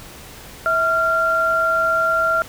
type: tone pair together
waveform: sine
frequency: 652 / 1381.5 Hz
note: E5 / F6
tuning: -19 / -19 cents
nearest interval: octave + minor second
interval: 1300 cents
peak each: -21 / -16 dBFS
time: 0.66-2.42 s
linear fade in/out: 0 ms
effects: pink hiss -39 dBFS RMS until 2.48 s